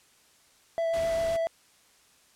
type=tone with vibrato; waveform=triangle; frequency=662 Hz; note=E5; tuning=7 cents sharp; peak=-23 dBFS; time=0.78-1.47 s; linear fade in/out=0 ms; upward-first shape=sine; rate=7.6 Hz; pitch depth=11 cents each way
type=noise; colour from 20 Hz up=pink; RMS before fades=-40 dBFS; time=0.93-1.37 s; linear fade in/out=10 ms
effects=white hiss -61 dBFS RMS until 2.35 s + low-pass 10000 Hz 12 dB/octave